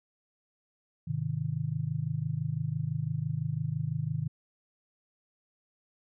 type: chord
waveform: sine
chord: Ab major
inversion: none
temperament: just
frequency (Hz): 103.83 / 129.78 / 155.74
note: Ab2 / C3 / Eb3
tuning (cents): 0 / -14 / +2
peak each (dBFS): -37 / -33 / -32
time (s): 1.07-4.28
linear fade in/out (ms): 10
effects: none